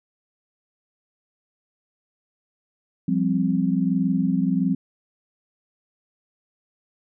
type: chord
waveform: sine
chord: F suspended second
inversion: none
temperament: equal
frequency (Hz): 174.61 / 196 / 261.6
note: F3 / G3 / C4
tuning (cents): 0 / 0 / 0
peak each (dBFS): -23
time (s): 3.08-4.75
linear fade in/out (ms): 5
effects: none